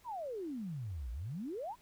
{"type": "exponential two-way sweep", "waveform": "sine", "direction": "down then up", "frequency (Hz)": [1047, 55, 1047], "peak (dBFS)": -38, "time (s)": [0.04, 1.76], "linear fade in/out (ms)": 50, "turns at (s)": 1.11, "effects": ["pink hiss -66 dBFS RMS until 1.81 s"]}